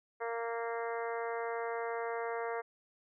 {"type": "harmonic tone", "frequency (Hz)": 231.5, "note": "A#3", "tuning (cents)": -12, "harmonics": [2, 3, 4, 5, 6, 7, 8, 9], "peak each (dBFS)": [-37, -41, -43, -45, -47, -48, -49, -50], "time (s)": [0.2, 2.62], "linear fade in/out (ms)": 20, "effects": []}